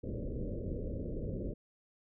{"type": "low-pass noise", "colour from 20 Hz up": "pink", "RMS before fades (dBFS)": -38, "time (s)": [0.03, 1.54], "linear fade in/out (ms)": 10, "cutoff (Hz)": 580, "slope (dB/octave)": 96, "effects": []}